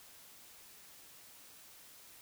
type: silence
effects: white hiss -57 dBFS RMS until 2.21 s